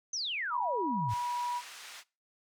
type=exponential sweep; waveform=sine; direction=down; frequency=6330 to 99 Hz; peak=-32 dBFS; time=0.13-1.14 s; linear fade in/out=5 ms
type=tone; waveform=sine; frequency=971 Hz; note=B5; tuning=30 cents flat; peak=-31 dBFS; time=0.5-1.62 s; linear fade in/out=50 ms
type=band-pass noise; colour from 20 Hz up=pink; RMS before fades=-48 dBFS; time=1.08-2.04 s; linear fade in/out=50 ms; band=1400 to 7900 Hz; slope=12 dB/octave
effects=noise-tail reverb RT60 0.3 s tail -22 dB re dry